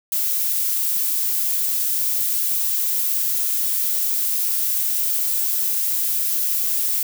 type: noise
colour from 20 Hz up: violet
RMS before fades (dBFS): -21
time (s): 0.12-7.03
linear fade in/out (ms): 2
effects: none

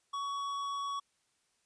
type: tone with tanh clipping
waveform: triangle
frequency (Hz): 1123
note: C#6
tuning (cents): +22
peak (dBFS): -36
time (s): 0.13-1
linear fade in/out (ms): 10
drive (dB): 16
effects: white hiss -75 dBFS RMS until 1.65 s + resampled to 22050 Hz

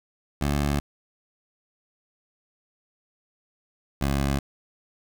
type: tone pair in turn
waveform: 15% pulse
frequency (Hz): 71.9 / 69.19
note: D2 / C#2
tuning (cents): -36 / -3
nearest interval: minor second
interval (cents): 67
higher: first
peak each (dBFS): -16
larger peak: neither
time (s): 0.41-0.8 / 4.01-4.39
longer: first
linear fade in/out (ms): 5
effects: none

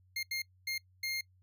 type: tone bursts at uneven times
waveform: 25% pulse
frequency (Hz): 2125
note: C7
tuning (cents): +26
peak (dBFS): -30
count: 4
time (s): 0.16-0.23 / 0.31-0.42 / 0.67-0.78 / 1.03-1.21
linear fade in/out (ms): 5
effects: noise-tail reverb RT60 0.1 s tail -24 dB re dry + added 92 Hz sine -63 dBFS peak until 1.42 s

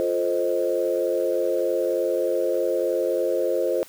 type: chord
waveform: sine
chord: F dominant seventh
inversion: none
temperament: equal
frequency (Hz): 349.2 / 440 / 523.3 / 622.3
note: F4 / A4 / C5 / Eb5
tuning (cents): 0 / 0 / 0 / 0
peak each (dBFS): -26 / -27 / -23 / -28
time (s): 0-3.83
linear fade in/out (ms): 0
effects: tanh soft clip ceiling -10 dBFS + white hiss -48 dBFS RMS until 3.88 s

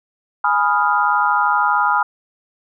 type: chord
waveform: sine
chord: F half-diminished seventh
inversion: first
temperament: equal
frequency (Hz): 830.6 / 987.8 / 1244.5 / 1396.9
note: Ab5 / Cb6 / Eb6 / F6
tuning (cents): 0 / 0 / 0 / 0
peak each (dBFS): -19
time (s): 0.44-2.03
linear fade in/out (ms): 5
effects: none

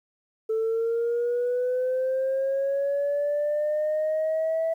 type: linear sweep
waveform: sine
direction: up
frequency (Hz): 440 to 656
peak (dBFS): -21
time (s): 0.49-4.74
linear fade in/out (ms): 10
effects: tanh soft clip ceiling -20 dBFS + 10-bit

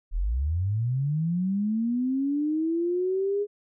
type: linear sweep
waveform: sine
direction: up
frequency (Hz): 34.54 to 415.3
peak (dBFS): -23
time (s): 0.11-3.47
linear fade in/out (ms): 50
effects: none

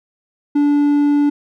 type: tone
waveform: triangle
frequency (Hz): 290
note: D4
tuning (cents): -22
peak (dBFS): -9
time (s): 0.55-1.3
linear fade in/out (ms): 10
effects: none

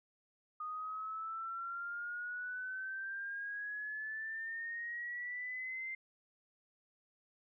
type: exponential sweep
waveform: sine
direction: up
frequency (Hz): 1232 to 2093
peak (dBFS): -39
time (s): 0.6-5.95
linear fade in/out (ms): 5
effects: none

